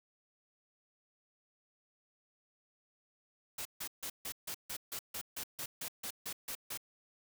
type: noise bursts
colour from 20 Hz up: white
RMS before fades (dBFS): -41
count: 15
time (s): 3.58-6.775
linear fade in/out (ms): 5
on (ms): 73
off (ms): 150
effects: none